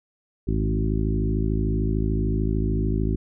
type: harmonic tone with a mistuned harmonic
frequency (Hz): 53.4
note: G#1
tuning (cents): +49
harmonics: 1 / 2 / 3 / 4 / 5 / 6 / 7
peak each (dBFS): -24 / -27 / -29 / -30 / -31 / -32 / -32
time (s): 0.47-3.16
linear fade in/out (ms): 10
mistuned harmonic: 2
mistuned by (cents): -32
effects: none